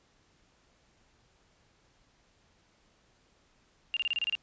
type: tone bursts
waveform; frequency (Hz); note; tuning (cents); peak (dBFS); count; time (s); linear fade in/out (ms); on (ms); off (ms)
sine; 2794; F7; 0; -27; 8; 3.94-4.352; 0; 27; 28
effects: pink hiss -67 dBFS RMS until 4.42 s + resampled to 16000 Hz